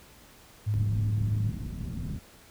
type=tone with pitch glide; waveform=sine; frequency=105 to 106.47 Hz; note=G#2 to G#2; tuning=+19 to +44 cents; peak=-24 dBFS; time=0.66-1.5 s; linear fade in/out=20 ms; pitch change=+25 cents; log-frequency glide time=1.03-1.25 s
type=low-pass noise; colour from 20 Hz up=white; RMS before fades=-35 dBFS; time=0.74-2.19 s; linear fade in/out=0 ms; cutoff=200 Hz; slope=24 dB/octave
effects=pink hiss -54 dBFS RMS until 2.5 s